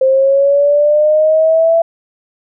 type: linear sweep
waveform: sine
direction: up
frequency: 523.3 to 669 Hz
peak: -7 dBFS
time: 0.01-1.82 s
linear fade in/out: 5 ms
effects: none